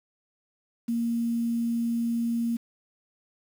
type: tone with quantisation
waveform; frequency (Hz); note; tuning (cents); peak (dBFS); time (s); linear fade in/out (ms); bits
sine; 233.1; A#3; 0; -24; 0.88-2.57; 10; 8
effects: none